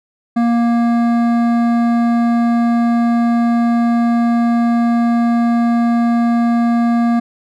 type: tone with hard clipping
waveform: sine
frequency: 235 Hz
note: A#3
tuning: 14 cents sharp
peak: -13 dBFS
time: 0.36-7.2 s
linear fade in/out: 10 ms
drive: 12 dB
effects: none